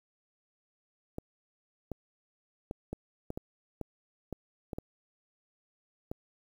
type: clicks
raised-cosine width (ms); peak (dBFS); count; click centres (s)
2; -23; 11; 1.184 / 1.917 / 2.711 / 2.93 / 3.304 / 3.375 / 3.813 / 4.327 / 4.732 / 4.785 / 6.115
effects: 9-bit